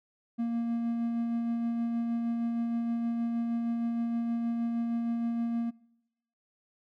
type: tone with tremolo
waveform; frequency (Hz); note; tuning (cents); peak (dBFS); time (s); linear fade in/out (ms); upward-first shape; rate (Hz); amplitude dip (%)
triangle; 233.1; A#3; 0; -25; 0.38-5.71; 20; sine; 6.4; 25
effects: noise-tail reverb RT60 0.9 s tail -24 dB re dry